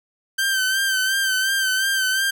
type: tone with vibrato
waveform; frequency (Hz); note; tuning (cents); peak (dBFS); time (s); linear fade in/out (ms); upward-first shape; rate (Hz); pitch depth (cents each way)
sawtooth; 1555; G6; -14; -15; 0.38-2.31; 10; sine; 2.8; 43
effects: none